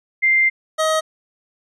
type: tone pair in turn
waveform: sine / 25% pulse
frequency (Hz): 2094 / 631.2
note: C7 / D#5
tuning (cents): +1 / +25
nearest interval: octave + major sixth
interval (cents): 2076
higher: first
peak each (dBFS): -12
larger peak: neither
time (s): 0.22-0.5 / 0.78-1.01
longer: first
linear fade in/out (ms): 20
effects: resampled to 24000 Hz